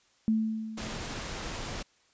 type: tone with exponential decay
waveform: sine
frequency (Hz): 220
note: A3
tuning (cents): 0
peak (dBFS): -21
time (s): 0.28-1.43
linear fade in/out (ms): 0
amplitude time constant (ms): 250
type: noise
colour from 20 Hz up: pink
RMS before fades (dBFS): -37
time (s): 0.77-1.83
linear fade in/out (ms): 10
effects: white hiss -66 dBFS RMS until 2.13 s + resampled to 16000 Hz